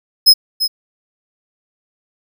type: tone with echo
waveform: 45% pulse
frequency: 5120 Hz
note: D#8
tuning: 49 cents sharp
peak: -4 dBFS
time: 0.26-0.34 s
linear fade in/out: 20 ms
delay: 340 ms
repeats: 1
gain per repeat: -10 dB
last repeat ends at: 0.68 s
effects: none